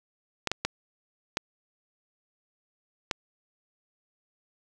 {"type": "clicks", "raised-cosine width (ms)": 0.2, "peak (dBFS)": -9, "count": 5, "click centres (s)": [0.473, 0.516, 0.65, 1.371, 3.112], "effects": []}